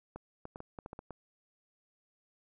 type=clicks; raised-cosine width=1 ms; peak=-29 dBFS; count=9; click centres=0.16 / 0.454 / 0.559 / 0.604 / 0.788 / 0.861 / 0.931 / 0.991 / 1.107 s; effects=none